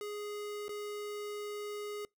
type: tone with dropouts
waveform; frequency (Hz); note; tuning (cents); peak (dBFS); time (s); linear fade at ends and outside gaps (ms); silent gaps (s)
square; 415.3; G#4; 0; -39; 0.01-2.05; 1; 0.682-0.692
effects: noise-tail reverb RT60 0.2 s tail -26 dB re dry